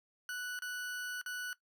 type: tone with dropouts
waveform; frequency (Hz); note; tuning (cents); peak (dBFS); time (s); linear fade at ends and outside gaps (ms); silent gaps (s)
40% pulse; 1480; F#6; 0; -37; 0.29-1.53; 1; 0.59-0.621 / 1.214-1.261
effects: noise-tail reverb RT60 0.1 s tail -17 dB re dry